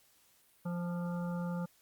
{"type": "harmonic tone with a mistuned harmonic", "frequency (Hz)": 174.61, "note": "F3", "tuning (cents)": 0, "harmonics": [1, 3, 5, 7, 8], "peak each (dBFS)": [-34, -44, -48, -51, -52], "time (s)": [0.65, 1.66], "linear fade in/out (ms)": 10, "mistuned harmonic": 7, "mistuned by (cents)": -24, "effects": ["white hiss -67 dBFS RMS until 1.81 s", "Opus 48 kbps"]}